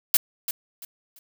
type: noise with echo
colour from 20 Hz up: blue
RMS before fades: -17 dBFS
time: 0.14-0.17 s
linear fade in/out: 2 ms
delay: 340 ms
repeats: 3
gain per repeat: -11 dB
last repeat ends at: 1.19 s
effects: none